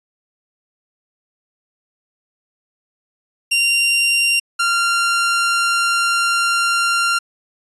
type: tone pair in turn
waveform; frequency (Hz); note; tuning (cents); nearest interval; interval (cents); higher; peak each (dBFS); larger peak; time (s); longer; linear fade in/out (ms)
sawtooth; 2770 / 1385; F7 / F6; -15 / -15; octave; 1200; first; -10 / -11; first; 3.51-4.4 / 4.59-7.19; second; 10
effects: resampled to 24000 Hz